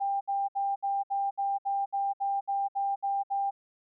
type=tone bursts; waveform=sine; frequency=794 Hz; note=G5; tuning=22 cents sharp; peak=-26 dBFS; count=13; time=0-3.51 s; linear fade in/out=20 ms; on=210 ms; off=65 ms; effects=none

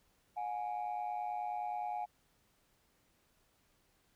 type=tone pair together; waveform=sine; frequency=722.5 / 832 Hz; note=F#5 / G#5; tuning=-41 / +3 cents; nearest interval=major second; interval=244 cents; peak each=-37 / -37 dBFS; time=0.36-2.06 s; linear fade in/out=20 ms; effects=tanh soft clip ceiling -32 dBFS + pink hiss -73 dBFS RMS until 4.15 s

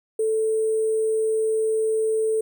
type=tone with sample-and-hold; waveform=sine; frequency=440 Hz; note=A4; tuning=in tune; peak=-19 dBFS; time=0.19-2.41 s; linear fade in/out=5 ms; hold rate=8820 Hz; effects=none

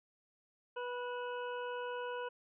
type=harmonic tone with a mistuned harmonic; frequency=490.6 Hz; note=B4; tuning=12 cents flat; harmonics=1 / 2 / 3 / 5 / 6; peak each=-40 / -43 / -46 / -55 / -54 dBFS; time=0.76-2.29 s; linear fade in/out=10 ms; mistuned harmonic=5; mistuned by=+75 cents; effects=none

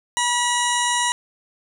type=harmonic tone with a mistuned harmonic; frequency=967 Hz; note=B5; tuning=37 cents flat; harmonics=1 / 2 / 3 / 4 / 6 / 7 / 8 / 9 / 10; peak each=-22 / -25 / -27 / -28 / -30 / -30 / -31 / -32 / -32 dBFS; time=0.17-1.12 s; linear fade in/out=0 ms; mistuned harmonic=8; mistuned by=-47 cents; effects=8-bit

